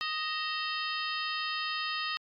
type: harmonic tone with a mistuned harmonic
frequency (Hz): 622.3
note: D#5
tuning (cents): 0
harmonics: 2 / 3 / 4 / 5 / 6 / 7 / 8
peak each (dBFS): -36 / -38 / -39 / -40 / -41 / -41 / -42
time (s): 0.01-2.17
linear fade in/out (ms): 0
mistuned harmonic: 4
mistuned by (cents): +120
effects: AAC 64 kbps